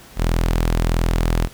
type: tone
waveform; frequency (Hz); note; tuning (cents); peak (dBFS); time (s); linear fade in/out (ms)
sawtooth; 41.52; E1; +13; -12; 0.16-1.49; 50
effects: pink hiss -44 dBFS RMS until 1.53 s

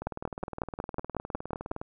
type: two click trains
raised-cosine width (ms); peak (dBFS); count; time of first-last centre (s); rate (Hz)
1; -22 / -16; 36 / 10; 0.02-1.815 / 0.07-1.715; 19.5 / 5.47
effects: none

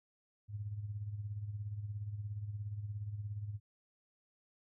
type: tone with tremolo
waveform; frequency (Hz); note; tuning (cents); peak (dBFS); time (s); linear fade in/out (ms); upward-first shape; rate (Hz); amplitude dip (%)
sine; 103.83; G#2; 0; -36; 0.48-3.6; 50; sine; 17; 60
effects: none

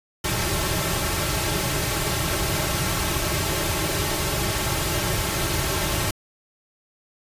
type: noise with comb filter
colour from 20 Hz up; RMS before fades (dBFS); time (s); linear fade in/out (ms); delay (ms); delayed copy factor
pink; -24; 0.24-6.11; 5; 4.1; -0.75
effects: resampled to 32000 Hz

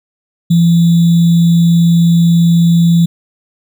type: tone with sample-and-hold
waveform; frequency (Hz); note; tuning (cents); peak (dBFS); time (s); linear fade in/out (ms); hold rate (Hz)
sine; 169.2; E3; +45; -5; 0.5-3.06; 10; 3675
effects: none

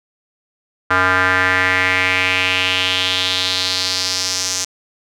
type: tone with band-pass filter sweep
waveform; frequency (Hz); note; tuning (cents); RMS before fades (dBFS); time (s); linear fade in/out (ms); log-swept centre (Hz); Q
square; 92.5; F#2; 0; -17; 0.9-4.65; 10; 1400 to 6200; 3.3
effects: none

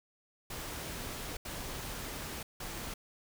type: noise bursts at uneven times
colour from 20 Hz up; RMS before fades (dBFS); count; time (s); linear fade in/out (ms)
pink; -41; 3; 0.5-1.37 / 1.45-2.43 / 2.6-2.94; 5
effects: none

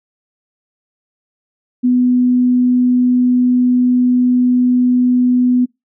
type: tone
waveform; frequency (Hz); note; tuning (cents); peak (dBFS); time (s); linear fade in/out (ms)
sine; 248.7; B3; +12; -9; 1.83-5.66; 20
effects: noise-tail reverb RT60 0.2 s tail -25 dB re dry

